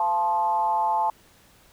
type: tone with frequency modulation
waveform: sine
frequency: 871 Hz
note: A5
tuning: 18 cents flat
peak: -20 dBFS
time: 0-1.1 s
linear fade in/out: 2 ms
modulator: 185 Hz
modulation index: 0.7
effects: pink hiss -56 dBFS RMS until 1.72 s